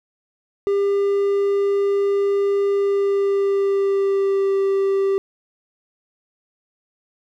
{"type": "tone with pitch glide", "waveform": "triangle", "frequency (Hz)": [399.8, 391.3], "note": ["G4", "G4"], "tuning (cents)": [34, -3], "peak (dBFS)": -14, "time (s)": [0.67, 5.18], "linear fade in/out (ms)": 0, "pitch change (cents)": -37, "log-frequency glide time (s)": [2.72, 4.56], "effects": []}